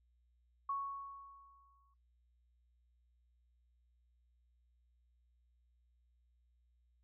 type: tone with exponential decay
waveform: sine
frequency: 1108.7 Hz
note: C#6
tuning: in tune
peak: -34 dBFS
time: 0.69-1.94 s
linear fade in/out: 5 ms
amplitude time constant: 270 ms
effects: noise-tail reverb RT60 0.3 s tail -26 dB re dry + added 60 Hz sine -70 dBFS peak until 7.03 s